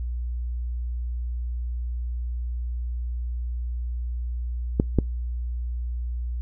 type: clicks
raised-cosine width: 3 ms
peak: -5 dBFS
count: 2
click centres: 4.799 / 4.987 s
effects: noise-tail reverb RT60 0.2 s tail -26 dB re dry + added 60 Hz sine -26 dBFS peak until 6.41 s